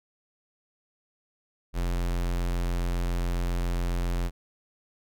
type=tone; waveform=square; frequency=43.65 Hz; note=F1; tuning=in tune; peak=-26 dBFS; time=1.73-4.31 s; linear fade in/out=50 ms; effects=none